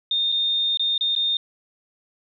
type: tone with dropouts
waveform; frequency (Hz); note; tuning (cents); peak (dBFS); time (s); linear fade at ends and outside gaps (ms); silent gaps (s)
sine; 3650; A#7; -37; -19; 0.11-1.37; 2; 0.319-0.323 / 0.773-0.795 / 0.979-1.009 / 1.152-1.162
effects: none